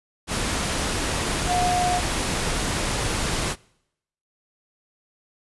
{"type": "tone in noise", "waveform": "sine", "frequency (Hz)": 718, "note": "F5", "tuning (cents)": 48, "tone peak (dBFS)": -21, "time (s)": [1.46, 2.01], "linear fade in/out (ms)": 50, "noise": "pink", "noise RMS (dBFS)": -25, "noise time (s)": [0.27, 3.56], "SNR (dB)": 1, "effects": ["noise-tail reverb RT60 0.8 s tail -25 dB re dry", "resampled to 24000 Hz"]}